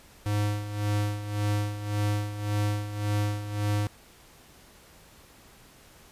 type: tone with tremolo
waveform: square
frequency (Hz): 103.83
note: G#2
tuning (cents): 0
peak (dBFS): -24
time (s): 0.26-3.87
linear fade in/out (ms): 0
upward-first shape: sine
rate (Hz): 1.8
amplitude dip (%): 70
effects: pink hiss -54 dBFS RMS until 6.11 s + resampled to 32000 Hz